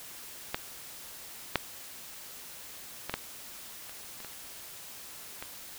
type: clicks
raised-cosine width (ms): 0.3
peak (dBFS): -13 / -8 / -17 / -13 / -29 / -28 / -27 / -22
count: 8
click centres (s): 0.545 / 1.557 / 3.096 / 3.14 / 3.895 / 4.203 / 4.247 / 5.425
effects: white hiss -46 dBFS RMS until 5.78 s